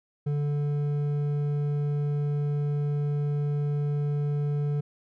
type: tone with hard clipping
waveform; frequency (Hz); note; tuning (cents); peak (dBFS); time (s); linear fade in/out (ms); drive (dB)
triangle; 145.7; D3; -13; -26; 0.26-4.81; 10; 10
effects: none